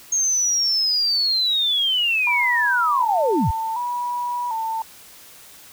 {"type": "linear sweep", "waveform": "sine", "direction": "down", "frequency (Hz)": [6500, 53.1], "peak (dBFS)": -17, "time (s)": [0.12, 3.51], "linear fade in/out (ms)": 5}
{"type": "tone with vibrato", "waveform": "sine", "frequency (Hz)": 932.3, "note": "A#5", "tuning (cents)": 0, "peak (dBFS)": -22, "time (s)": [2.27, 4.82], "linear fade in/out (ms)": 2, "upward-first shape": "square", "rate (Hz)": 0.67, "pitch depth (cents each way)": 72}
{"effects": ["white hiss -45 dBFS RMS until 5.72 s"]}